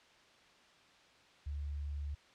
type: tone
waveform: sine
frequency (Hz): 72.3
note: D2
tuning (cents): -27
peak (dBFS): -37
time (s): 1.46-2.15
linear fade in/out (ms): 10
effects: white hiss -63 dBFS RMS until 2.34 s + low-pass 4000 Hz 12 dB/octave